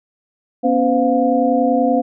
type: tone cluster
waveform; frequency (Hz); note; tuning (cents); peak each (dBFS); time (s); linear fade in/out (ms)
sine; 244.2 / 274.6 / 512 / 705; B3 / C#4 / C5 / F5; -19 / -16 / -38 / +16; -18; 0.63-2.02; 20
effects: none